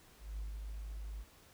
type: tone with ADSR envelope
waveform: sine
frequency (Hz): 51.8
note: G#1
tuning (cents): -4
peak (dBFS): -36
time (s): 0.18-1.25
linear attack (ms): 210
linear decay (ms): 120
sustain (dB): -4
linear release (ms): 48
effects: tanh soft clip ceiling -35 dBFS + pink hiss -62 dBFS RMS until 1.53 s